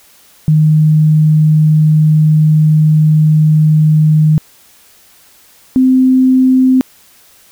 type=tone pair in turn; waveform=sine; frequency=154.5 / 258.8 Hz; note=D#3 / C4; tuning=-12 / -19 cents; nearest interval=major sixth; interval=893 cents; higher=second; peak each=-5 dBFS; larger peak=neither; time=0.48-4.38 / 5.76-6.81 s; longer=first; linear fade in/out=0 ms; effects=white hiss -45 dBFS RMS until 7.51 s